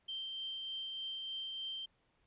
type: tone with tremolo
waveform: sine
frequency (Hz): 3136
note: G7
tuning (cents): 0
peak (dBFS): -38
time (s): 0.08-1.86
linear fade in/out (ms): 10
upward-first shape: triangle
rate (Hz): 3.3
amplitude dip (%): 25
effects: pink hiss -75 dBFS RMS until 2.26 s + resampled to 8000 Hz